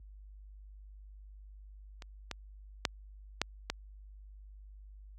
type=clicks; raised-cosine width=0.2 ms; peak=-29 / -20 / -10 / -11 / -15 dBFS; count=5; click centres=2.022 / 2.313 / 2.852 / 3.416 / 3.7 s; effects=added 50 Hz sine -44 dBFS peak until 5.18 s + high-pass 60 Hz 12 dB/octave